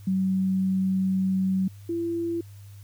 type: tone pair in turn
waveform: sine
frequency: 189.4 / 337.5 Hz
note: F#3 / E4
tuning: +41 / +41 cents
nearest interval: minor seventh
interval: 1000 cents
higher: second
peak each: -21 / -25 dBFS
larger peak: first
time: 0.07-1.68 / 1.89-2.41 s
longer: first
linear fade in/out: 5 ms
effects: added 100 Hz sine -42 dBFS peak until 2.83 s + white hiss -58 dBFS RMS until 2.83 s